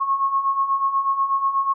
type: beating tone pair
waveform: sine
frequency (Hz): 1086 / 1094.2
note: C#6 / C#6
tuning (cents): -36 / -23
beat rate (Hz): 8.2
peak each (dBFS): -25 / -19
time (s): 0-1.74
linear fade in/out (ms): 20
effects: none